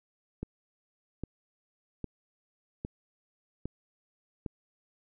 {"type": "click train", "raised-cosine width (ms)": 3, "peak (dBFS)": -22, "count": 6, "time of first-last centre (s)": [0.43, 4.462], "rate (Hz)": 1.24, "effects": []}